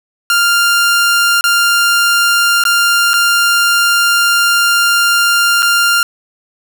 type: tone with dropouts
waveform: sawtooth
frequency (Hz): 1396.9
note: F6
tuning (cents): 0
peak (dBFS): -5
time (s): 0.3-6.03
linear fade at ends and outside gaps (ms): 1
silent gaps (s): 1.41-1.44 / 2.638-2.652 / 3.134-3.139 / 5.623-5.628
effects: none